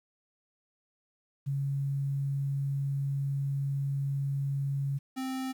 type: tone pair in turn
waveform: sine / square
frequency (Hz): 138.9 / 261.7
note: C#3 / C4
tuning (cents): +4 / 0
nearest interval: major seventh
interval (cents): 1096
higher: second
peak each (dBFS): -28 / -33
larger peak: first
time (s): 1.46-4.99 / 5.16-5.53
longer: first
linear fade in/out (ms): 20
effects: 10-bit